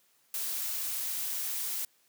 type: noise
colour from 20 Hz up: blue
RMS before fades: -34 dBFS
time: 0.34-1.85 s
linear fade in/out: 2 ms
effects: white hiss -68 dBFS RMS until 2.08 s + high-pass 150 Hz 12 dB/octave